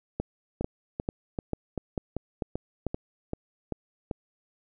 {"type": "two click trains", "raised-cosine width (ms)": 2, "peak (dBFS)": [-15, -17], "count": [7, 10], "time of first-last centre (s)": [[0.2, 2.867], [0.61, 4.112]], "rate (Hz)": [2.25, 2.57], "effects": []}